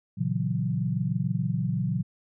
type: chord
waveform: sine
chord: F# dominant seventh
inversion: first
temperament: equal with one note detuned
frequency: 117.49 / 138.59 / 164.81 / 185 Hz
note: A#2 / C#3 / E3 / F#3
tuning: +14 / 0 / 0 / 0 cents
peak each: -30 dBFS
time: 0.17-2.03 s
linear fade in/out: 20 ms
effects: none